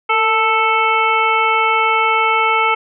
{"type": "harmonic tone with a mistuned harmonic", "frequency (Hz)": 440, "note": "A4", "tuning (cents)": 0, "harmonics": [1, 2, 3, 5, 6, 7], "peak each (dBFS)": [-22, -17, -16, -18, -23, -28], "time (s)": [0.09, 2.75], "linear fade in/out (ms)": 10, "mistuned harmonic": 1, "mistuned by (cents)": 45, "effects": []}